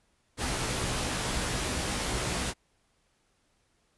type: noise with comb filter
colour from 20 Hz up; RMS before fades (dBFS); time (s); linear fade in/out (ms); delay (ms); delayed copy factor
pink; -31; 0.37-2.54; 50; 16; +0.65
effects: pink hiss -71 dBFS RMS until 3.97 s + resampled to 24000 Hz